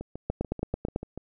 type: two click trains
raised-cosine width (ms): 2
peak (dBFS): -14 / -23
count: 7 / 9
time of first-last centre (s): 0.3-0.961 / 0.01-1.176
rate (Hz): 9.08 / 6.86
effects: none